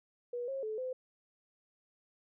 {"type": "tone with pitch steps", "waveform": "sine", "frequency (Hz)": [484.6, 540, 433.7, 512], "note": ["B4", "C#5", "A4", "C5"], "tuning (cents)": [-33, -45, -25, -38], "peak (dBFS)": -35, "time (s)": [0.33, 0.93], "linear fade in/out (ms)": 5, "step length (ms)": 150, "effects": []}